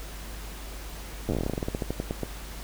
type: slowing click train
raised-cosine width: 2 ms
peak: -15 dBFS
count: 22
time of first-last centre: 1.29-2.233 s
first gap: 9 ms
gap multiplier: 1.14
effects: added 50 Hz sine -38 dBFS peak until 2.63 s + pink hiss -43 dBFS RMS until 2.63 s